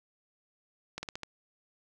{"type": "slowing click train", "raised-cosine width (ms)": 0.2, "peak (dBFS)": -20, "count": 5, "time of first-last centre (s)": [0.98, 1.233], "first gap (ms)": 50, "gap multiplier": 1.16, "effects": []}